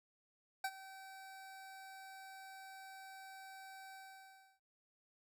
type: tone with ADSR envelope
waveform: 25% pulse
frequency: 770 Hz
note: G5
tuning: 31 cents flat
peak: -31 dBFS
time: 0.64-4.6 s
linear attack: 5 ms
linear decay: 54 ms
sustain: -17 dB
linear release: 660 ms
effects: none